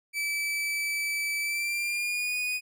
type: tone with pitch glide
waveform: 40% pulse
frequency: 2310 to 2476 Hz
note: D7 to D#7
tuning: -29 to -9 cents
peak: -27 dBFS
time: 0.13-2.61 s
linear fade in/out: 50 ms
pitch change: +120 cents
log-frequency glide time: 1.4-2.38 s
effects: none